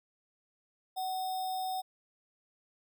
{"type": "tone with sample-and-hold", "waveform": "sine", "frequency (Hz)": 749, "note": "F#5", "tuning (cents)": 21, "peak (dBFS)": -32, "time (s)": [0.96, 1.82], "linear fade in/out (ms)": 20, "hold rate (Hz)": 4410, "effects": []}